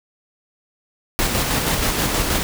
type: noise with tremolo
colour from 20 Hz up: pink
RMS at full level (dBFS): -19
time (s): 1.19-2.43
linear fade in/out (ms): 0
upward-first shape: square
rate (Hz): 6.3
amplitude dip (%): 30
effects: none